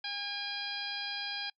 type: harmonic tone with a mistuned harmonic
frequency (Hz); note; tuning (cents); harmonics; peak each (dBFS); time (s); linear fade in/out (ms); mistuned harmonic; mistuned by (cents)
813; G#5; -37; 1 / 2 / 3 / 4 / 5 / 6; -45 / -42 / -43 / -41 / -42 / -41; 0.04-1.5; 5; 3; -18
effects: noise-tail reverb RT60 0.1 s tail -26 dB re dry